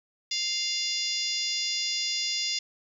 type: harmonic tone with a mistuned harmonic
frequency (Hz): 698.5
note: F5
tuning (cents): 0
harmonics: 3 / 4 / 5 / 6 / 7 / 8 / 9 / 10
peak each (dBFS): -38 / -36 / -34 / -39 / -30 / -36 / -42 / -39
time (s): 0.31-2.59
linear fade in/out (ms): 5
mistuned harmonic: 10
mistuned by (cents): -31
effects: 10-bit